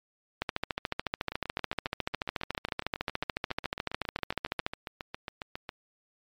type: two click trains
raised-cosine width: 0.3 ms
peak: -20 / -13 dBFS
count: 33 / 60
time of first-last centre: 1.32-5.692 / 0.42-4.665 s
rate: 7.32 / 13.9 Hz
effects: MP3 96 kbps

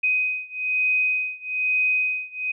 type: beating tone pair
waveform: sine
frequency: 2508 / 2509.1 Hz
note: D#7 / D#7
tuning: +13 / +14 cents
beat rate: 1.1 Hz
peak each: -23 / -24 dBFS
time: 0.03-2.52 s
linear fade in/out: 10 ms
effects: none

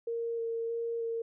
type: tone with vibrato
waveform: sine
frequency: 461.3 Hz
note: A#4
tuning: 18 cents flat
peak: -31 dBFS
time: 0.07-1.22 s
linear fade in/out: 5 ms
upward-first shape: square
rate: 1.6 Hz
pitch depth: 10 cents each way
effects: none

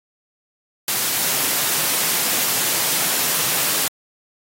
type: high-pass noise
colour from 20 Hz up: white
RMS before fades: -20 dBFS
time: 0.88-3.88 s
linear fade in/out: 2 ms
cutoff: 110 Hz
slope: 48 dB/octave
effects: AAC 48 kbps

